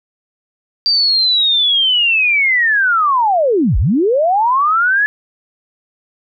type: linear two-way sweep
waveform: sine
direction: down then up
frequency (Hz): 4699 to 37.6 to 1724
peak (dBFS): -10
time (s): 0.86-5.06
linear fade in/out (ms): 0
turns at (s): 3.78
effects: none